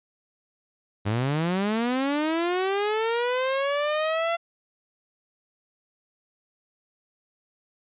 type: linear sweep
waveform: sawtooth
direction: up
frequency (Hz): 98 to 684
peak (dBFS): -19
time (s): 1.05-4.37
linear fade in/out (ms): 20
effects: resampled to 8000 Hz

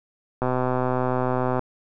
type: click train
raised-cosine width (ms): 1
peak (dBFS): -10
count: 150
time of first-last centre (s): 0.42-1.593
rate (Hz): 127
effects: none

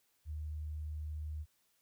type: tone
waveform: sine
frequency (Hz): 76.4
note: D#2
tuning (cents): -31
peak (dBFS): -38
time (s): 0.25-1.46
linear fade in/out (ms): 50
effects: white hiss -75 dBFS RMS until 1.81 s

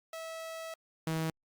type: tone pair in turn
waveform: sawtooth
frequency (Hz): 650 / 160.73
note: E5 / E3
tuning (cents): -24 / -43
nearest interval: 2 octaves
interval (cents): 2419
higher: first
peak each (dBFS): -36 / -27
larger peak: second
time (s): 0.13-0.74 / 1.07-1.3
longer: first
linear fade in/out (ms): 2
effects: Opus 48 kbps

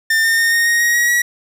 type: tone with pitch steps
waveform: 45% pulse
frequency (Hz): 1800 / 1816.7 / 1833.6 / 1850.6 / 1867.8 / 1885.1 / 1902.6 / 1920.3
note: A6 / A#6 / A#6 / A#6 / A#6 / A#6 / A#6 / B6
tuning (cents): +39 / -45 / -29 / -13 / +3 / +19 / +35 / -49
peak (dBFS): -12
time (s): 0.1-1.22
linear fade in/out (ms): 5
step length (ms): 140
effects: none

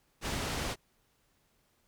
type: low-pass noise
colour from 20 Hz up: pink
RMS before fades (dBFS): -35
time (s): 0.21-0.76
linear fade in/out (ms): 50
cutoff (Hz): 7900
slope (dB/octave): 12
effects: pink hiss -72 dBFS RMS until 1.87 s

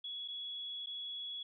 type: tone with dropouts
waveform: sine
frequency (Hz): 3368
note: G#7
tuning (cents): +24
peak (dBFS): -40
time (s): 0.04-1.43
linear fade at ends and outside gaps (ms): 5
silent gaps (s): 0.279-0.283 / 0.861-0.869
effects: none

